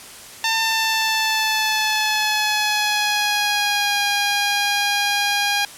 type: tone with pitch glide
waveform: 10% pulse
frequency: 898 to 814 Hz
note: A5 to G#5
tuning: +35 to -35 cents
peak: -9 dBFS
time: 0.44-5.65 s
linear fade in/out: 2 ms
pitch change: -170 cents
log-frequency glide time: 0.55-4.01 s
effects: white hiss -39 dBFS RMS until 5.77 s + low-pass 11000 Hz 12 dB/octave